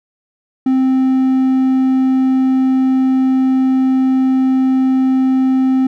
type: tone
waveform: triangle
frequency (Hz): 261.6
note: C4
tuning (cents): 0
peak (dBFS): -8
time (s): 0.66-5.87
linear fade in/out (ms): 5
effects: none